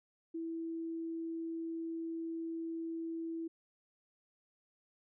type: tone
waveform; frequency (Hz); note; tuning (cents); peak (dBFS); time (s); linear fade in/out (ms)
sine; 329; E4; -3; -37; 0.34-3.48; 10
effects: none